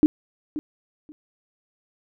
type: tone with echo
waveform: sine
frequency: 302.5 Hz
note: D#4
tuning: 49 cents flat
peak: -10 dBFS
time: 0.03-0.06 s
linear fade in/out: 0 ms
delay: 530 ms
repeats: 2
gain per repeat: -15 dB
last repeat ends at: 1.12 s
effects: none